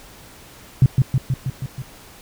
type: tone with echo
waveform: sine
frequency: 130.81 Hz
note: C3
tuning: in tune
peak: -7 dBFS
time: 0.82-0.86 s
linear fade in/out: 2 ms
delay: 160 ms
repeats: 6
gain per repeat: -3 dB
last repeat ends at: 1.82 s
effects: pink hiss -44 dBFS RMS until 2.21 s